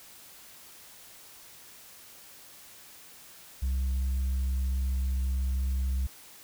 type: tone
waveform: sine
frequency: 65.41 Hz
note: C2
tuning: in tune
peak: -23 dBFS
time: 3.62-6.07 s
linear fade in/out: 10 ms
effects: tanh soft clip ceiling -25 dBFS + white hiss -51 dBFS RMS until 6.43 s